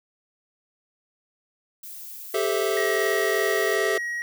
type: noise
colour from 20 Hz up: violet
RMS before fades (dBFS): -39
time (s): 1.83-3.76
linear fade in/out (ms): 5
type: chord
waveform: square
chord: A minor seventh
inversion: third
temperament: equal with one note detuned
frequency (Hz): 392 / 434.7 / 523.3 / 659.3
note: G4 / A4 / C5 / E5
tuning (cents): 0 / -21 / 0 / 0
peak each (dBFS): -27 / -27 / -33 / -29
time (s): 2.34-3.98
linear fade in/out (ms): 5
type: tone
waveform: triangle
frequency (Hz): 1899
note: A#6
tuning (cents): +32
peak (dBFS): -25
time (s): 2.77-4.22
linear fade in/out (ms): 0
effects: none